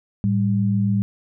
sine tone pair together, 110 / 197.42 Hz, A2 / G3, 0 / +13 cents, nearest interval minor seventh, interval 1013 cents, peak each -20 / -19 dBFS, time 0.24-1.02 s, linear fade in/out 0 ms, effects none

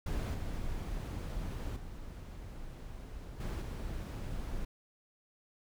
brown noise with level steps, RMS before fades -34 / -38 / -45 / -36 / -39 dBFS, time 0.06-4.65 s, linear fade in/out 5 ms, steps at 0.34 / 1.76 / 3.4 / 3.61 s, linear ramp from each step 5 ms, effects none

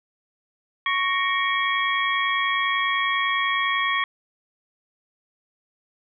sine tone cluster, 1108 / 1861 / 2193 / 2303 / 3298 Hz, C#6 / A#6 / C#7 / D7 / G#7, -1 / -3 / -19 / -34 / -13 cents, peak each -24 / -25 / -29 / -31 / -29 dBFS, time 0.86-4.04 s, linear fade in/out 2 ms, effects none

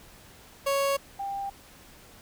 30% pulse / sine tone pair in turn, 554.4 / 792.9 Hz, C#5 / G5, 0 / +20 cents, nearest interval tritone, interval 620 cents, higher second, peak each -21 / -30 dBFS, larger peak first, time 0.66-0.97 / 1.19-1.5 s, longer neither, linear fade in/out 10 ms, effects pink hiss -52 dBFS RMS until 2.21 s

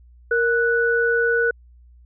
sine tone pair together, 466.2 / 1480.1 Hz, A#4 / F#6, 0 / 0 cents, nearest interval octave + minor sixth, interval 2000 cents, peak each -19 dBFS, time 0.31-1.51 s, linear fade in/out 5 ms, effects added 60 Hz sine -46 dBFS peak until 2.05 s

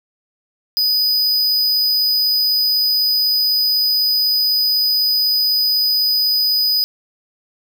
square tone, 4978 Hz, D#8, in tune, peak -14 dBFS, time 0.77-6.84 s, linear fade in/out 0 ms, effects none

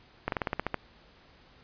slowing click train, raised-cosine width 0.5 ms, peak -13 dBFS, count 9, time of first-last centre 0.28-0.743 s, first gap 42 ms, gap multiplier 1.09, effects pink hiss -58 dBFS RMS until 1.63 s + resampled to 11025 Hz

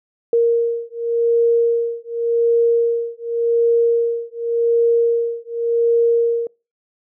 sine beating tone pair, 466.2 / 467.08 Hz, A#4 / A#4, 0 / +3 cents, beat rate 0.88 Hz, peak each -17 dBFS, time 0.33-6.47 s, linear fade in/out 2 ms, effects noise-tail reverb RT60 0.3 s tail -26 dB re dry

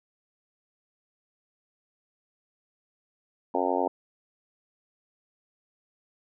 harmonic tone, 90.5 Hz, F#2, 38 cents flat, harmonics 3 / 4 / 5 / 6 / 7 / 8 / 9 / 10, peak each -32 / -32 / -32 / -32 / -32 / -32 / -32 / -32 dBFS, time 3.54-3.88 s, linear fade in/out 5 ms, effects none

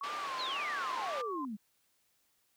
sine tone with vibrato, 1108.7 Hz, C#6, in tune, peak -37 dBFS, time 0.01-1.45 s, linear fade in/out 2 ms, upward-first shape sine, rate 1.9 Hz, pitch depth 130 cents each way
pink band-pass noise, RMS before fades -43 dBFS, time 0.03-1.22 s, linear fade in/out 10 ms, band 660 to 3500 Hz, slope 12 dB/octave
sine exponential sweep, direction down, 4458 to 196 Hz, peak -37 dBFS, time 0.38-1.57 s, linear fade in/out 20 ms
effects white hiss -74 dBFS RMS until 2.56 s

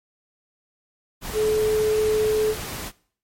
sine tone in noise, 430.3 Hz, A4, 39 cents flat, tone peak -18 dBFS, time 1.33-2.55 s, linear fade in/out 50 ms, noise pink, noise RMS -32 dBFS, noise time 1.21-2.92 s, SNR +11 dB, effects noise-tail reverb RT60 0.5 s tail -21 dB re dry + MP3 64 kbps

